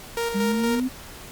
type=tone with tremolo; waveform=sawtooth; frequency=466.2 Hz; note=A#4; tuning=in tune; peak=-19 dBFS; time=0.17-0.8 s; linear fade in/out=2 ms; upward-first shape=square; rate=4.3 Hz; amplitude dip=40%
type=exponential sweep; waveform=sine; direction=up; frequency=196 to 261.6 Hz; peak=-21 dBFS; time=0.34-0.89 s; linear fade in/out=20 ms
effects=pink hiss -41 dBFS RMS until 1.31 s + MP3 96 kbps

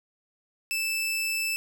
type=tone; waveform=sawtooth; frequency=2637 Hz; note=E7; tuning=in tune; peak=-23 dBFS; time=0.71-1.56 s; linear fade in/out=0 ms; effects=none

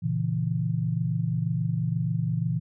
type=chord; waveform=sine; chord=A# diminished; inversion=none; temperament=equal; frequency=116.54 / 138.59 / 164.81 Hz; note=A#2 / C#3 / E3; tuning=0 / 0 / 0 cents; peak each=-28 / -30 / -27 dBFS; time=0.02-2.6 s; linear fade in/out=20 ms; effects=none

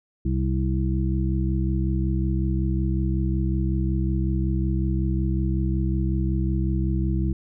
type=harmonic tone; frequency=65.41 Hz; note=C2; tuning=in tune; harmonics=1 / 2 / 3 / 5; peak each=-23 / -26 / -28 / -30 dBFS; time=0.25-7.33 s; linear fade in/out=5 ms; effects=none

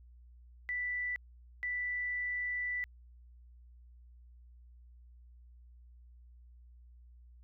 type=tone bursts at uneven times; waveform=sine; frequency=1975.5 Hz; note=B6; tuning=in tune; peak=-33 dBFS; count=2; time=0.69-1.16 / 1.63-2.84 s; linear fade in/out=0 ms; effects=added 60 Hz sine -54 dBFS peak until 7.43 s

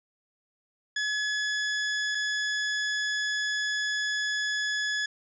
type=tone pair in turn; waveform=sawtooth; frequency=1700 / 1700 Hz; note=G#6 / G#6; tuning=+40 / +40 cents; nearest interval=unison; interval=0 cents; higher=neither; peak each=-23 dBFS; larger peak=neither; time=0.96-2.15 / 2.15-5.06 s; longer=second; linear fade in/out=5 ms; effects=resampled to 16000 Hz

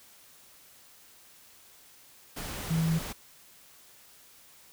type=tone in noise; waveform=sine; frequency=162.5 Hz; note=E3; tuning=24 cents flat; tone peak=-24 dBFS; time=2.7-2.99 s; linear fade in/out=10 ms; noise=pink; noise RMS=-38 dBFS; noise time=2.36-3.13 s; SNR=+11 dB; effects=white hiss -56 dBFS RMS until 4.72 s

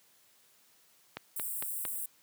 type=click train; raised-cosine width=0.3 ms; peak=-21 dBFS; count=4; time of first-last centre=1.17-1.852 s; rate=4.4 Hz
type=high-pass noise; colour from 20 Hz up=white; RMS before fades=-37 dBFS; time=1.36-2.06 s; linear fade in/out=5 ms; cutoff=7900 Hz; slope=96 dB/octave
effects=white hiss -65 dBFS RMS until 2.22 s + high-pass 100 Hz 12 dB/octave

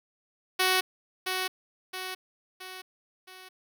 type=tone with echo; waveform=5% pulse; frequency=372.4 Hz; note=F#4; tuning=11 cents sharp; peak=-11 dBFS; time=0.59-0.81 s; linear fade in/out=10 ms; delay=670 ms; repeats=4; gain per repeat=-6 dB; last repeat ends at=3.49 s; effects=none

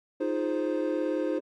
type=chord; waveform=triangle; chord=F minor seventh; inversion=third; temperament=equal; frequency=311.1 / 349.2 / 415.3 / 523.3 Hz; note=Eb4 / F4 / Ab4 / C5; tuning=0 / 0 / 0 / 0 cents; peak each=-28 / -31 / -33 / -29 dBFS; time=0.2-1.39 s; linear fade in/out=10 ms; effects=AAC 32 kbps

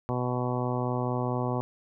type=harmonic tone; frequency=124.3 Hz; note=B2; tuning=12 cents sharp; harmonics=1 / 2 / 3 / 4 / 5 / 6 / 7 / 8 / 9; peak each=-30 / -33 / -35 / -36 / -37 / -38 / -38 / -39 / -40 dBFS; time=0.09-1.61 s; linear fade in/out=0 ms; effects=none

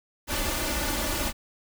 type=noise with comb filter; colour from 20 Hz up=pink; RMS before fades=-28 dBFS; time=0.27-1.33 s; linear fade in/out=50 ms; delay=3.4 ms; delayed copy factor=+0.75; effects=none

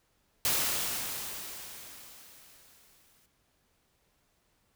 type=noise with exponential decay; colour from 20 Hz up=white; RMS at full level=-27 dBFS; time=0.45-3.26 s; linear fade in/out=1 ms; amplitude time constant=610 ms; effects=pink hiss -72 dBFS RMS until 4.75 s

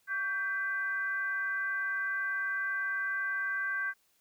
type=tone with frequency modulation; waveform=sine; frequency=1568 Hz; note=G6; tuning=in tune; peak=-30 dBFS; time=0.07-3.94 s; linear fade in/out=50 ms; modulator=434 Hz; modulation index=0.53; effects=white hiss -71 dBFS RMS until 4.2 s

